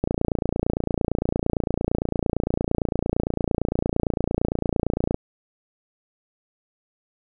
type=click train; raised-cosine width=2 ms; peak=-8 dBFS; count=148; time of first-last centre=0.04-5.144 s; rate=28.8 Hz; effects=none